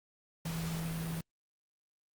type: tone in noise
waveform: sine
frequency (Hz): 163.9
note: E3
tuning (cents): -10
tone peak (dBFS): -35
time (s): 0.45-1.21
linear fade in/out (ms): 5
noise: pink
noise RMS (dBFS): -43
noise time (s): 0.45-1.21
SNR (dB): +5
effects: Opus 48 kbps

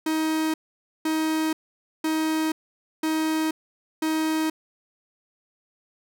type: tone bursts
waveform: 45% pulse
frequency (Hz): 315.5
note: D#4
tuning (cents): +24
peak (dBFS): -22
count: 5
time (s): 0.06-4.5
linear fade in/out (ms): 5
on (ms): 480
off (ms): 510
effects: none

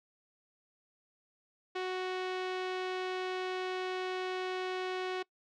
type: tone with low-pass filter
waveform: sawtooth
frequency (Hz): 370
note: F#4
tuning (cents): 0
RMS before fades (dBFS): -36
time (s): 1.75-5.23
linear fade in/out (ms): 10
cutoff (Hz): 3500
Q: 1.2
effects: noise-tail reverb RT60 0.1 s tail -23 dB re dry

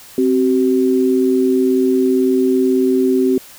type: tone pair together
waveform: sine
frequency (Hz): 261.6 / 379.7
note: C4 / F#4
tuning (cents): 0 / +45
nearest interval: tritone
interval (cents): 645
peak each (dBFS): -14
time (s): 0.18-3.38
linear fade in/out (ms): 2
effects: white hiss -40 dBFS RMS until 3.58 s

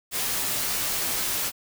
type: noise with comb filter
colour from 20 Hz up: white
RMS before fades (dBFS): -27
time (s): 0.11-1.52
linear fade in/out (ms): 50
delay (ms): 14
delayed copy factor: -0.5
effects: none

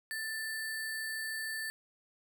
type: tone with sample-and-hold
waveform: sine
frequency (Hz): 1767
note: A6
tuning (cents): +7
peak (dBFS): -35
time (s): 0.11-1.7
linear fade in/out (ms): 0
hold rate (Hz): 6300
effects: none

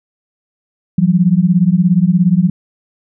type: beating tone pair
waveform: sine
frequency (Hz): 170 / 187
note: F3 / F#3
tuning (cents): -46 / +19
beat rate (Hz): 17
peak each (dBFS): -11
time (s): 0.98-2.5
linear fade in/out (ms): 5
effects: none

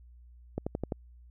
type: click train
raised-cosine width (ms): 2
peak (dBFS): -18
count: 5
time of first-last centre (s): 0.58-0.922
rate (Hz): 11.7
effects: added 60 Hz sine -51 dBFS peak until 1.3 s

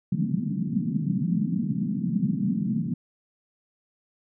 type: band-pass noise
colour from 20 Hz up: white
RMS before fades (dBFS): -26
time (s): 0.12-2.94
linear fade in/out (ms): 5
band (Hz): 140 to 240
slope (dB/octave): 48
effects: none

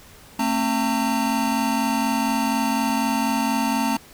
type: tone cluster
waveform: square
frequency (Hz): 223.8 / 267.9 / 907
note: A3 / C4 / A#5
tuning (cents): +30 / +41 / -48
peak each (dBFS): -25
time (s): 0.39-3.97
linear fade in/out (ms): 5
effects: pink hiss -47 dBFS RMS until 4.13 s

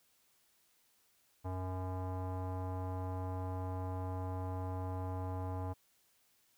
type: tone with low-pass filter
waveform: square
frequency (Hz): 92.5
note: F#2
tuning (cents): 0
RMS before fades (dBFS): -39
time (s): 1.44-5.74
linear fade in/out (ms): 20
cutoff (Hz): 900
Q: 3
effects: white hiss -72 dBFS RMS until 6.57 s

